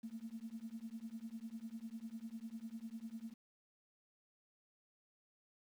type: tone with tremolo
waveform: sine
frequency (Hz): 226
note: A3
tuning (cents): +47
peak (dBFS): -40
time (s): 0.03-3.34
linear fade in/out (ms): 10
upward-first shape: triangle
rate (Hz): 10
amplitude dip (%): 100
effects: tanh soft clip ceiling -36 dBFS + 11-bit